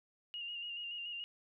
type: tone with vibrato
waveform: sine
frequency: 2833 Hz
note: F7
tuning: 24 cents sharp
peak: -40 dBFS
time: 0.34-1.24 s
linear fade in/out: 0 ms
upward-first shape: square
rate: 7 Hz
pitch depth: 28 cents each way
effects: none